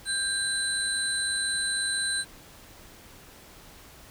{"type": "tone cluster", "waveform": "sine", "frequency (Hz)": [1586, 4022, 8680], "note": ["G6", "B7", "C#9"], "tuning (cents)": [20, 31, -37], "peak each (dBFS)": -30, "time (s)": [0.05, 2.25], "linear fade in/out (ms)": 50, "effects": ["pink hiss -50 dBFS RMS until 4.1 s"]}